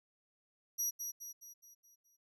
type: tone with echo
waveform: 30% pulse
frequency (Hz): 5790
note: F#8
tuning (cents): -38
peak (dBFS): -29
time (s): 0.78-0.91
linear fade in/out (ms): 20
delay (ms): 210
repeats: 6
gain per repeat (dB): -6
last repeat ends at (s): 2.17
effects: none